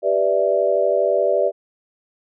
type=chord; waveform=sine; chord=E minor seventh; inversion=first; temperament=equal; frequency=392 / 493.9 / 587.3 / 659.3 Hz; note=G4 / B4 / D5 / E5; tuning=0 / 0 / 0 / 0 cents; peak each=-22 / -22 / -18 / -22 dBFS; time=0.02-1.52 s; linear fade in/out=50 ms; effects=none